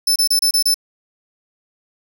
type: tone bursts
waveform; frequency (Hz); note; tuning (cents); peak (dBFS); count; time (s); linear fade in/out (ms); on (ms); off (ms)
sawtooth; 5274; E8; 0; -10; 6; 0.07-0.743; 5; 88; 29
effects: none